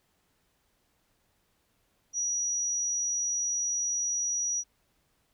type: tone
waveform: sine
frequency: 5810 Hz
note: F#8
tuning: 32 cents flat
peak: -27 dBFS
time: 2.13-4.64 s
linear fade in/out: 50 ms
effects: pink hiss -72 dBFS RMS until 5.33 s